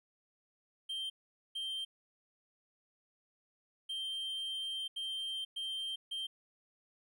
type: tone bursts at uneven times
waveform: triangle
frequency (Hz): 3148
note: G7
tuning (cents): +7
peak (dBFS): -35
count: 6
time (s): 0.89-1.1 / 1.55-1.85 / 3.89-4.88 / 4.96-5.45 / 5.56-5.96 / 6.11-6.27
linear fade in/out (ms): 10
effects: none